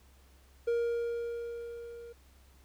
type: tone with level ramp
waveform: triangle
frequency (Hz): 469.9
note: A#4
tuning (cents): +14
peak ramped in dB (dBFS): -24 to -43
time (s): 0.67-2.13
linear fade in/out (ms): 10
effects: added 66 Hz sine -58 dBFS peak until 2.64 s + pink hiss -65 dBFS RMS until 2.64 s